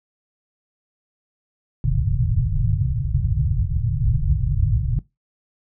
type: low-pass noise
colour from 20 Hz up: white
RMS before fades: -20 dBFS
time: 1.84-4.99 s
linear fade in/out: 2 ms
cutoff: 150 Hz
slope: 96 dB/octave
effects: noise-tail reverb RT60 0.2 s tail -20 dB re dry